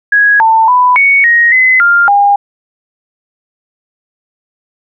sine tone with pitch steps, 1661 / 893 / 995 / 2226 / 1877 / 2033 / 1399 / 809 Hz, G#6 / A5 / B5 / C#7 / A#6 / B6 / F6 / G#5, 0 / +25 / +13 / +7 / +11 / +50 / +3 / -46 cents, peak -4 dBFS, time 0.12-2.36 s, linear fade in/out 5 ms, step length 280 ms, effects none

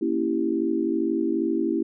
sine chord, A# diminished seventh, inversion none, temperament equal, 233.1 / 277.2 / 329.6 / 392 Hz, A#3 / C#4 / E4 / G4, 0 / 0 / 0 / 0 cents, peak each -29 / -28 / -24 / -29 dBFS, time 0.01-1.83 s, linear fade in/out 10 ms, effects none

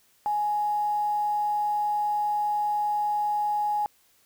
sine tone with quantisation, 835 Hz, G#5, 9 cents sharp, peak -23 dBFS, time 0.26-3.86 s, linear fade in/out 0 ms, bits 8, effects white hiss -63 dBFS RMS until 4.25 s

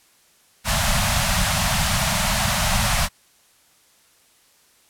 pink band-stop noise, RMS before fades -20 dBFS, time 0.64-3.09 s, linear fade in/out 50 ms, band 220 to 580 Hz, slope 96 dB/octave, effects white hiss -57 dBFS RMS until 4.89 s + low-pass 12000 Hz 12 dB/octave

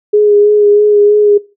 sine tone with vibrato, 415.3 Hz, G#4, in tune, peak -4 dBFS, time 0.13-1.38 s, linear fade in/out 10 ms, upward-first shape sine, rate 3.1 Hz, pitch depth 20 cents each way, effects noise-tail reverb RT60 0.3 s tail -20 dB re dry

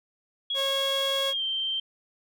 sine tone with pitch glide, 3322 to 3136 Hz, G#7 to G7, 0 to 0 cents, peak -26 dBFS, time 0.5-1.8 s, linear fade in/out 5 ms, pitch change -100 cents, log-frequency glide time 1.29-1.42 s
sawtooth tone, 546 Hz, C#5, 26 cents flat, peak -24 dBFS, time 0.54-1.34 s, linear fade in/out 50 ms
effects none

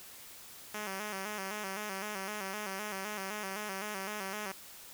5% pulse tone with vibrato, 201.4 Hz, G3, 47 cents sharp, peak -26 dBFS, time 0.74-4.52 s, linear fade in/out 5 ms, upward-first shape square, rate 3.9 Hz, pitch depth 82 cents each way, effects white hiss -51 dBFS RMS until 4.93 s

